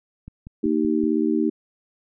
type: click train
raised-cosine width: 5 ms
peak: -25 dBFS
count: 5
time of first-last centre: 0.28-1.038 s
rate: 5.28 Hz
type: harmonic tone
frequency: 77.78 Hz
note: D#2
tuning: in tune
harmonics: 3 / 4 / 5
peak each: -23 / -21 / -25 dBFS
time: 0.63-1.5 s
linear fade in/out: 10 ms
effects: none